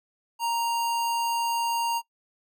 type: tone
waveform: square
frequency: 932.3 Hz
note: A#5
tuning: in tune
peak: -25 dBFS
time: 0.39-2.02 s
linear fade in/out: 50 ms
effects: noise-tail reverb RT60 0.1 s tail -21 dB re dry